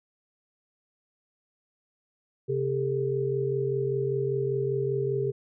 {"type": "tone cluster", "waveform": "sine", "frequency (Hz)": [133.5, 399.1, 444.2], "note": ["C3", "G4", "A4"], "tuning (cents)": [35, 31, 16], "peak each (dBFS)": [-30, -27, -32], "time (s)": [2.48, 5.32], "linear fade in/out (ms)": 20, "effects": []}